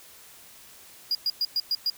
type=tone bursts; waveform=triangle; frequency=4860 Hz; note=D#8; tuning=42 cents flat; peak=-21 dBFS; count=6; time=1.11-1.9 s; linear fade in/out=2 ms; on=40 ms; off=110 ms; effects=white hiss -50 dBFS RMS until 1.97 s